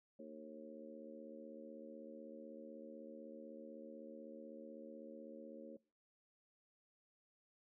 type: harmonic tone with a mistuned harmonic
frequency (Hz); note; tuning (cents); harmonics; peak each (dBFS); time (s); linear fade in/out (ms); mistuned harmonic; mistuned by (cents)
76; D#2; -40; 3 / 4 / 5 / 6 / 7; -55 / -57 / -60 / -59 / -54; 0.19-5.77; 5; 7; +38
effects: noise-tail reverb RT60 0.4 s tail -24 dB re dry